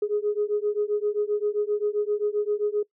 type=beating tone pair; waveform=sine; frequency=413.3 / 420.9 Hz; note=G#4 / G#4; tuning=-8 / +23 cents; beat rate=7.6 Hz; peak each=-25 dBFS; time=0.02-2.83 s; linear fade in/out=5 ms; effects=noise-tail reverb RT60 0.1 s tail -23 dB re dry + tanh soft clip ceiling -15 dBFS